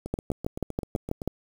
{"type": "two click trains", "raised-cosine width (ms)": 2, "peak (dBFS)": [-13, -20], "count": [8, 10], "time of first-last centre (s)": [[0.14, 1.276], [0.06, 1.218]], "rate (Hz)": [6.16, 7.77], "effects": ["7-bit"]}